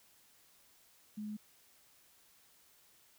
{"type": "tone", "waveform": "sine", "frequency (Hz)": 211.3, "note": "G#3", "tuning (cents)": 30, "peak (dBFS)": -39, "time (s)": [1.17, 1.37], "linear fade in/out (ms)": 10, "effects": ["white hiss -66 dBFS RMS until 3.18 s"]}